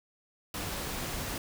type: noise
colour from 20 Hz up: pink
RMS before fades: -36 dBFS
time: 0.54-1.38 s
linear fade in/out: 2 ms
effects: none